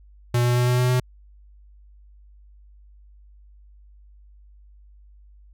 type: tone with pitch steps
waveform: square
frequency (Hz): 121 / 121.98 / 122.97 / 123.97 / 124.98 / 125.99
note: B2 / B2 / B2 / B2 / B2 / B2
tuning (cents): -35 / -21 / -7 / +7 / +21 / +35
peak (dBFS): -18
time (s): 0.34-1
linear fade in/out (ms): 5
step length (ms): 110
effects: added 50 Hz sine -47 dBFS peak until 5.53 s